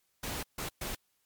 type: noise bursts at uneven times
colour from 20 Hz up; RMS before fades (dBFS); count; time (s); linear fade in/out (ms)
pink; -37; 3; 0.23-0.43 / 0.58-0.69 / 0.81-0.95; 5
effects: white hiss -75 dBFS RMS until 1.25 s + MP3 96 kbps